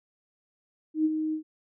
sine tone with ADSR envelope, 312.1 Hz, D#4, 5 cents sharp, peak -19 dBFS, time 0.94-1.43 s, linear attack 110 ms, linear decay 36 ms, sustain -7 dB, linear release 97 ms, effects none

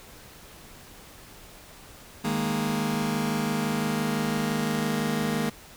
sawtooth chord, D# suspended fourth, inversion none, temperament just, 155.56 / 207.4 / 233.3 Hz, D#3 / G#3 / A#3, 0 / -2 / +2 cents, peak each -27 / -25 / -24 dBFS, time 2.24-5.5 s, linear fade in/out 10 ms, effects pink hiss -48 dBFS RMS until 5.76 s

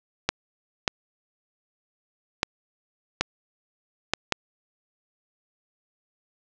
clicks, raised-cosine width 0.2 ms, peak -3 dBFS, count 6, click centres 0.29 / 0.878 / 2.431 / 3.21 / 4.136 / 4.323 s, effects low-pass 7000 Hz 12 dB/octave + 7-bit

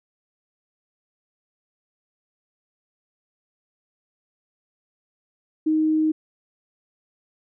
sine tone, 312.3 Hz, D#4, 7 cents sharp, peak -17 dBFS, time 5.66-6.12 s, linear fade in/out 10 ms, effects none

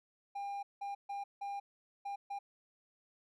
triangle tone bursts at uneven times, 802 Hz, G5, 39 cents sharp, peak -36 dBFS, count 6, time 0.35-0.63 / 0.81-0.95 / 1.09-1.24 / 1.41-1.6 / 2.05-2.16 / 2.3-2.39 s, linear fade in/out 10 ms, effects none

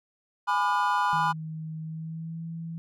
triangle chord, G# diminished seventh, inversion none, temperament just, 830.6 / 996.7 / 1196.1 / 1435.3 Hz, G#5 / B5 / D6 / F6, 0 / +16 / +31 / +47 cents, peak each -27 / -23 / -29 / -29 dBFS, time 0.47-1.33 s, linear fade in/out 20 ms
sine tone with pitch glide, 158.3 to 165.02 Hz, D#3 to E3, +30 to +2 cents, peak -33 dBFS, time 1.13-2.78 s, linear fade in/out 0 ms, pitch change +72 cents, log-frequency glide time 1.81-2.44 s
effects none

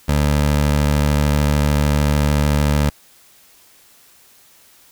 20% pulse tone, 73.42 Hz, D2, in tune, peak -9 dBFS, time 0.08-2.9 s, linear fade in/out 10 ms, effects white hiss -50 dBFS RMS until 4.91 s

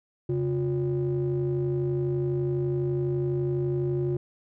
triangle ring-modulated tone, 110 Hz, A2, in tune, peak -19 dBFS, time 0.29-4.17 s, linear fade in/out 5 ms, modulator 246 Hz, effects none

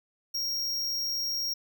square tone, 5588 Hz, F8, in tune, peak -29 dBFS, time 0.34-1.54 s, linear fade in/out 10 ms, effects none

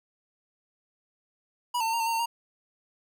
square tone with pitch steps, 972 / 898 / 904 / 930 / 900 / 921 / 908 / 935 Hz, B5 / A5 / A5 / A#5 / A5 / A#5 / A#5 / A#5, -28 / +35 / +47 / -4 / +39 / -21 / -46 / +5 cents, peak -26 dBFS, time 1.74-2.26 s, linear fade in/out 10 ms, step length 65 ms, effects none

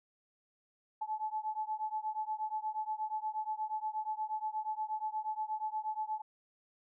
sine beating tone pair, 860 / 868.4 Hz, A5 / A5, -40 / -23 cents, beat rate 8.4 Hz, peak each -37 / -38 dBFS, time 1.01-6.22 s, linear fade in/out 10 ms, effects none

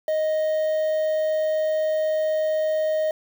triangle tone with quantisation, 622.3 Hz, D#5, in tune, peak -18 dBFS, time 0.08-3.11 s, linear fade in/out 2 ms, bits 7, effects none

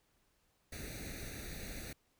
pink noise with comb filter, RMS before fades -45 dBFS, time 0.72-1.93 s, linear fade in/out 5 ms, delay 0.48 ms, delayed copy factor +0.85, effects pink hiss -75 dBFS RMS until 2.19 s

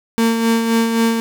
35% pulse tone with tremolo, 228.1 Hz, A#3, 37 cents flat, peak -10 dBFS, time 0.18-1.2 s, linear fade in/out 0 ms, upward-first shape sine, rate 3.8 Hz, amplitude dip 45%, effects none

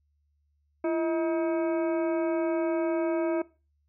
harmonic tone with a mistuned harmonic, 318.5 Hz, D#4, 41 cents sharp, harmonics 1 / 2 / 3 / 4 / 5 / 7 / 8, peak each -26 / -30 / -38 / -42 / -45 / -45 / -53 dBFS, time 0.84-3.42 s, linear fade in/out 5 ms, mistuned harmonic 1, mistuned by +100 cents, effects noise-tail reverb RT60 0.3 s tail -19 dB re dry + added 73 Hz sine -68 dBFS peak until 3.88 s

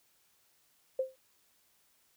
sine tone with exponential decay, 523 Hz, C5, 1 cent flat, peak -25 dBFS, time 0.99-1.16 s, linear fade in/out 5 ms, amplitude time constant 35 ms, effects white hiss -70 dBFS RMS until 2.16 s

